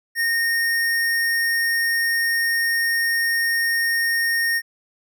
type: tone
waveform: square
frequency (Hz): 1845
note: A#6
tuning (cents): -18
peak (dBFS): -19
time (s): 0.15-4.62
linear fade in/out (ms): 50
effects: none